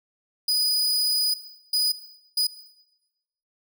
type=tone bursts at uneven times; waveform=40% pulse; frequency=4959 Hz; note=D#8; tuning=7 cents flat; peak=-19 dBFS; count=3; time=0.48-1.34 / 1.73-1.92 / 2.37-2.47 s; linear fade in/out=5 ms; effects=noise-tail reverb RT60 1.0 s tail -18 dB re dry